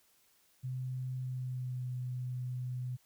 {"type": "tone with pitch glide", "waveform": "sine", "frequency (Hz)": [128.5, 125.64], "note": ["C3", "B2"], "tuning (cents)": [-31, 30], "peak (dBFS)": -35, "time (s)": [0.63, 2.97], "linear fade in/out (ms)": 20, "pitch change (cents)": -39, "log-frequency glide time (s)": [1.14, 1.9], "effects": ["white hiss -69 dBFS RMS until 3.05 s"]}